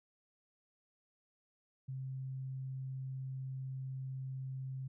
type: tone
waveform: sine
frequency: 132.1 Hz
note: C3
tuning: 17 cents sharp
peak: -39 dBFS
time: 1.88-4.88 s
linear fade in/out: 10 ms
effects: none